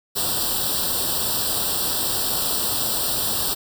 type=noise with comb filter; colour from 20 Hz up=white; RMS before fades=-23 dBFS; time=0.15-3.55 s; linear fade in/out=20 ms; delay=0.23 ms; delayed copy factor=+0.95; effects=none